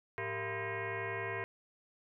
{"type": "tone with frequency modulation", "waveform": "sine", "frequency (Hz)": 748, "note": "F#5", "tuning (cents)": 19, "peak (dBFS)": -35, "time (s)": [0.18, 1.44], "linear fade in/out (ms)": 0, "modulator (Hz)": 285, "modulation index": 5.3, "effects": []}